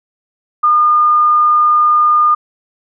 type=tone; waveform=sine; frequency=1215 Hz; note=D#6; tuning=42 cents flat; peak=-7 dBFS; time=0.63-2.35 s; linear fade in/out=10 ms; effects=none